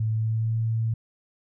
sine tone with pitch glide, 110 to 112.83 Hz, A2 to A2, 0 to +44 cents, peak -22 dBFS, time 0-0.94 s, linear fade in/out 5 ms, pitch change +44 cents, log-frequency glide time 0.1-0.58 s, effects none

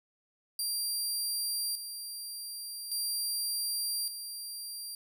20% pulse tone with tremolo, 4740 Hz, D8, 15 cents sharp, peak -25 dBFS, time 0.59-4.95 s, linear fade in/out 2 ms, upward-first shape square, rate 0.43 Hz, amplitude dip 60%, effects none

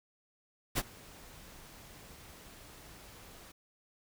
pink noise with ADSR envelope, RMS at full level -29 dBFS, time 0.75-3.52 s, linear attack 28 ms, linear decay 42 ms, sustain -24 dB, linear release 8 ms, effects none

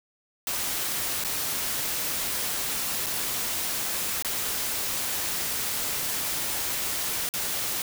white noise with dropouts, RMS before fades -29 dBFS, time 0.47-7.82 s, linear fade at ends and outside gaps 1 ms, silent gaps 1.239-1.247 / 3.062-3.066 / 4.224-4.247 / 7.29-7.338 s, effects none

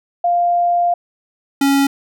sine / square tone pair in turn, 698.5 / 277.2 Hz, F5 / C#4, 0 / 0 cents, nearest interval octave + major third, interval 1600 cents, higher first, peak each -12 dBFS, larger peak neither, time 0.24-0.94 / 1.61-1.87 s, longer first, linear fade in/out 5 ms, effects none

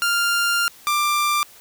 sawtooth tone pair in turn, 1396.9 / 1184.6 Hz, F6 / D6, 0 / +15 cents, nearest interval minor third, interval 285 cents, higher first, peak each -14 dBFS, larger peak neither, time 0.02-0.68 / 0.87-1.43 s, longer first, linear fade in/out 0 ms, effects white hiss -47 dBFS RMS until 1.6 s

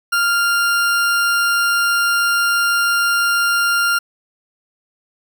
40% pulse tone, 1396.9 Hz, F6, in tune, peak -13 dBFS, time 0.12-3.99 s, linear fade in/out 10 ms, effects none

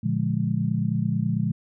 sine chord, Bb dominant seventh, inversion none, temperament just, 116.54 / 145.68 / 174.81 / 209.8 Hz, Bb2 / D3 / F3 / Ab3, 0 / -14 / +2 / +18 cents, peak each -27 dBFS, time 0.03-1.52 s, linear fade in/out 10 ms, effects none

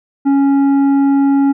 sine tone with tanh clipping, 277.2 Hz, C#4, in tune, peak -10 dBFS, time 0.25-1.53 s, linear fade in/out 20 ms, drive 8 dB, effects none

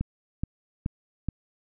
click train, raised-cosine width 5 ms, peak -15 dBFS, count 4, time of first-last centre 0.01-1.287 s, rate 2.35 Hz, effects none

